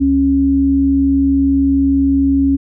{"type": "tone pair together", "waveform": "sine", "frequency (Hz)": [70.1, 274.3], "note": ["C#2", "C#4"], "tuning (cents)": [20, -18], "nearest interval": "2 octaves", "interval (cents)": 2362, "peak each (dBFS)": [-19, -10], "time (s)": [0, 2.57], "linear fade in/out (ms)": 20, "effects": []}